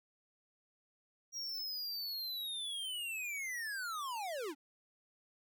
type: linear sweep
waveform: square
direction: down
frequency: 5700 to 261.6 Hz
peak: -39 dBFS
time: 1.32-4.55 s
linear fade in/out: 50 ms
effects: none